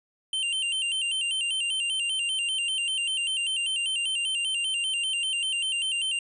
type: tone with vibrato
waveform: square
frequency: 2937 Hz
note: F#7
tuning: 13 cents flat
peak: -26 dBFS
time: 0.33-6.19 s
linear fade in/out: 2 ms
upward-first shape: square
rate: 5.1 Hz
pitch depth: 90 cents each way
effects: resampled to 24000 Hz